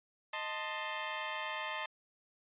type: chord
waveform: 15% pulse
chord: A diminished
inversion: second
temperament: equal with one note detuned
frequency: 622.3 / 884.6 / 1046.5 Hz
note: Eb5 / A5 / C6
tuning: 0 / +9 / 0 cents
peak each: -36 / -34 / -34 dBFS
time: 0.33-1.86 s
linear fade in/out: 5 ms
effects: resampled to 8000 Hz